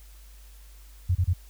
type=tone bursts; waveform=sine; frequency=89.4 Hz; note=F2; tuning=41 cents sharp; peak=-19 dBFS; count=3; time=1.09-1.336 s; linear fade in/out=10 ms; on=62 ms; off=30 ms; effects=added 50 Hz sine -46 dBFS peak until 1.49 s + white hiss -57 dBFS RMS until 1.49 s